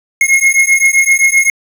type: beating tone pair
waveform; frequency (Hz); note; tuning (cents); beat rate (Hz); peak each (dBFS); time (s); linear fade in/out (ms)
square; 2155 / 2162.7; C#7 / C#7; -49 / -43; 7.7; -11; 0.21-1.5; 2
effects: resampled to 32000 Hz + 7-bit